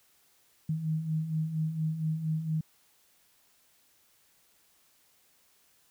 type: beating tone pair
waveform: sine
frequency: 154.5 / 158.8 Hz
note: D#3 / D#3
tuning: -12 / +36 cents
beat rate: 4.3 Hz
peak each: -36 / -29 dBFS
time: 0.69-2.61 s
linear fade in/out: 5 ms
effects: white hiss -66 dBFS RMS until 5.9 s